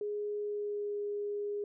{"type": "tone with pitch glide", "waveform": "sine", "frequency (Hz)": [415.3, 411], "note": ["G#4", "G#4"], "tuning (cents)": [0, -18], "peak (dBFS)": -33, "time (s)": [0.01, 1.64], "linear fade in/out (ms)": 2, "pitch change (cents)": -18, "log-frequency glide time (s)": [0.4, 0.98], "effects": []}